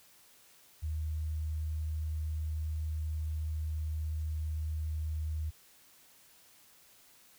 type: tone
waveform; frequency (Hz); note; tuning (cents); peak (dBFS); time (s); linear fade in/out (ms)
sine; 77.78; D#2; 0; -32; 0.82-5.51; 20
effects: white hiss -61 dBFS RMS until 7.38 s